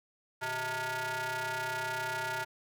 sawtooth ring-modulated tone, 261.4 Hz, C4, 1 cent flat, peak -26 dBFS, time 0.41-2.45 s, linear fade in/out 20 ms, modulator 1160 Hz, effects none

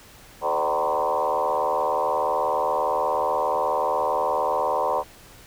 sine tone with frequency modulation, 761 Hz, F#5, 48 cents sharp, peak -20 dBFS, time 0.41-5.04 s, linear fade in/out 50 ms, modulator 76.8 Hz, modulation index 3.9, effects pink hiss -48 dBFS RMS until 5.46 s

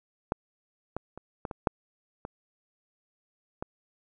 clicks, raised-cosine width 1 ms, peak -12 / -18 / -27 / -19 / -22 / -8 / -22 / -19 dBFS, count 8, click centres 0.321 / 0.966 / 1.176 / 1.452 / 1.512 / 1.672 / 2.251 / 3.625 s, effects none

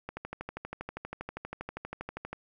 click train, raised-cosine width 0.5 ms, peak -22 dBFS, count 29, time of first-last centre 0.09-2.33 s, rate 12.5 Hz, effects none

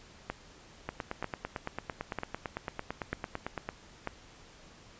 two click trains, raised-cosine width 0.5 ms, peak -19 / -18 dBFS, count 26 / 5, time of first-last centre 0.89-3.69 / 0.3-4.074 s, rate 8.93 / 1.06 Hz, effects pink hiss -55 dBFS RMS until 4.99 s + resampled to 16000 Hz

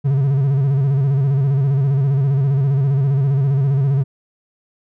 triangle tone with vibrato, 137.1 Hz, C#3, 19 cents flat, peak -11 dBFS, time 0.04-4.04 s, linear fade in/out 20 ms, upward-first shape square, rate 15 Hz, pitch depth 66 cents each way, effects none

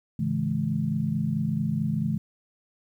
sine tone cluster, 106.5 / 139.7 / 164.3 / 213.4 Hz, G#2 / C#3 / E3 / G#3, +44 / +14 / -5 / +47 cents, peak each -36 / -29 / -28 / -28 dBFS, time 0.19-2.18 s, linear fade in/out 5 ms, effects 10-bit

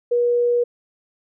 sine tone, 481.4 Hz, B4, 44 cents flat, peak -15 dBFS, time 0.11-0.64 s, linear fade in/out 10 ms, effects none

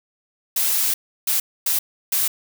blue noise bursts at uneven times, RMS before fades -20 dBFS, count 4, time 0.56-0.94 / 1.27-1.4 / 1.66-1.79 / 2.12-2.28 s, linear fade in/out 5 ms, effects none

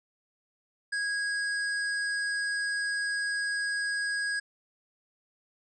square tone, 1648 Hz, G#6, 14 cents flat, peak -29 dBFS, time 0.92-4.4 s, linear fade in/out 10 ms, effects resampled to 22050 Hz

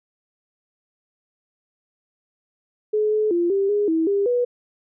sine tone with pitch steps, 425.9 / 428.7 / 345.4 / 393.8 / 412.8 / 323.7 / 400.7 / 488.3 Hz, G#4 / A4 / F4 / G4 / G#4 / E4 / G4 / B4, +44 / -45 / -19 / +8 / -10 / -31 / +38 / -20 cents, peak -17 dBFS, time 2.93-4.45 s, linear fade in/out 10 ms, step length 190 ms, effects none

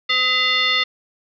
sine tone with frequency modulation, 2793 Hz, F7, 1 cent flat, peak -15 dBFS, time 0.09-0.84 s, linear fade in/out 10 ms, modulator 761 Hz, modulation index 1.8, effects none

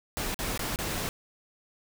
pink noise with dropouts, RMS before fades -32 dBFS, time 0.17-1.09 s, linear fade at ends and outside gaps 0 ms, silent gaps 0.344-0.39 / 0.576-0.593 / 0.759-0.788 s, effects none

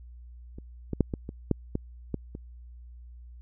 clicks, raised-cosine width 3 ms, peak -29 / -17 / -8 / -17 / -23 / -10 / -15 / -16 / -25 dBFS, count 9, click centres 0.585 / 0.933 / 1.007 / 1.138 / 1.291 / 1.513 / 1.754 / 2.143 / 2.351 s, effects added 60 Hz sine -44 dBFS peak until 3.41 s

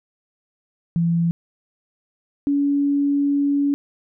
sine tone pair in turn, 168.7 / 283.7 Hz, E3 / C#4, +40 / +40 cents, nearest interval major sixth, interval 900 cents, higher second, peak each -16 dBFS, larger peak neither, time 0.96-1.31 / 2.47-3.74 s, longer second, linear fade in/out 0 ms, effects none

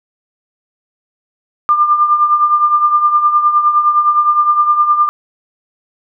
sine tone with tremolo, 1198 Hz, D6, 34 cents sharp, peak -5 dBFS, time 1.69-5.09 s, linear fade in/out 0 ms, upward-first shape triangle, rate 9.7 Hz, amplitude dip 70%, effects none

